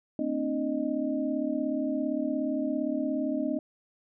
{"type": "tone cluster", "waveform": "sine", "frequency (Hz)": [228.5, 264.3, 301.6, 617], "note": ["A#3", "C4", "D4", "D#5"], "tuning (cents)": [-34, 18, 46, -15], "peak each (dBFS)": [-36, -30, -31, -34], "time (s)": [0.19, 3.59], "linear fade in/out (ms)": 2, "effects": []}